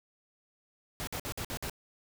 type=noise bursts; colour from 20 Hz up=pink; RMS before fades=-37 dBFS; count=6; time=1-1.697 s; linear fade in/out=0 ms; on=72 ms; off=53 ms; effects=none